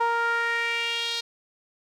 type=tone with band-pass filter sweep; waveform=sawtooth; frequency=466.2 Hz; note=A#4; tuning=in tune; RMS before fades=-26 dBFS; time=0-1.21 s; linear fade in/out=10 ms; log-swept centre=990 to 4100 Hz; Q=3.2; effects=none